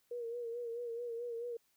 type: tone with vibrato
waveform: sine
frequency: 472 Hz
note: A#4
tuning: 22 cents sharp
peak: -38 dBFS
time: 0.11-1.57 s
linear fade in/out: 5 ms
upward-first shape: sine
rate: 4.6 Hz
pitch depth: 50 cents each way
effects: white hiss -75 dBFS RMS until 1.76 s